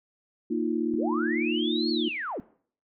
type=chord; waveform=sine; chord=Bb suspended fourth; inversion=none; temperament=equal; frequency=233.1 / 311.1 / 349.2 Hz; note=Bb3 / Eb4 / F4; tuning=0 / 0 / 0 cents; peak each=-29 dBFS; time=0.5-2.09 s; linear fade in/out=10 ms
type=linear two-way sweep; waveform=sine; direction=up then down; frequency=193.8 to 4435 to 193.8 Hz; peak=-30 dBFS; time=0.94-2.4 s; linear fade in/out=0 ms; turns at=1.9 s
effects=noise-tail reverb RT60 0.5 s tail -19 dB re dry